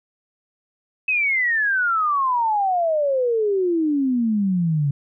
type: exponential sweep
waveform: sine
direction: down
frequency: 2588 to 138.2 Hz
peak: -17 dBFS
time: 1.08-4.91 s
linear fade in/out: 5 ms
effects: none